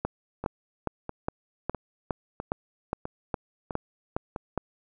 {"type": "two click trains", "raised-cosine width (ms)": 1, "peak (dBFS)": [-19, -13], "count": [7, 12], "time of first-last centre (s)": [[0.44, 4.362], [0.05, 4.577]], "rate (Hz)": [1.53, 2.43], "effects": []}